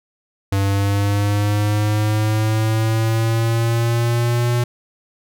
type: linear sweep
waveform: square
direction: up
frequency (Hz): 98 to 121.1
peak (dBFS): -16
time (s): 0.52-4.64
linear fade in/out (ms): 5
effects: none